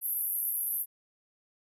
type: band-pass noise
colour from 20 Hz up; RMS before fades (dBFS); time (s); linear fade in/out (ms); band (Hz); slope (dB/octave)
white; -32; 0.01-0.86; 50; 11000 to 13000; 96
effects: none